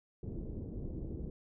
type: low-pass noise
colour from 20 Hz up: pink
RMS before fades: -41 dBFS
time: 0.23-1.3 s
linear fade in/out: 2 ms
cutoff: 400 Hz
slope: 24 dB/octave
effects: none